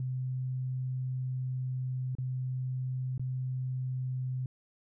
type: tone with dropouts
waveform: sine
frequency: 128.6 Hz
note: C3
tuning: 30 cents flat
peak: -31 dBFS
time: 0-4.46 s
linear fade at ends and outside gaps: 2 ms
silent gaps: 2.152-2.184 / 3.179-3.195 s
effects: none